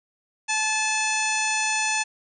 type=harmonic tone with a mistuned harmonic; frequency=868 Hz; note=A5; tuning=24 cents flat; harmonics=1 / 2 / 3 / 4 / 5 / 6 / 7 / 8 / 10; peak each=-28 / -30 / -26 / -36 / -36 / -37 / -31 / -31 / -34 dBFS; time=0.48-2.04 s; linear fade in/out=20 ms; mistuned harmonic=5; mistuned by=-23 cents; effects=none